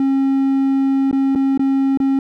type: tone with dropouts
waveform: triangle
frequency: 270.7 Hz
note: C#4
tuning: 41 cents flat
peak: -11 dBFS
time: 0-2.19 s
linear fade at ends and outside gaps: 2 ms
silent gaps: 1.113-1.128 / 1.351-1.357 / 1.576-1.594 / 1.974-2.001 s
effects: none